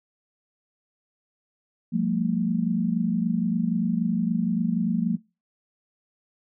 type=tone cluster; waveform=sine; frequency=177 / 200.8 / 227.5 Hz; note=F3 / G3 / A#3; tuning=+23 / +42 / -42 cents; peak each=-25 / -29 / -24 dBFS; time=1.92-5.17 s; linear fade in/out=20 ms; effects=noise-tail reverb RT60 0.3 s tail -24 dB re dry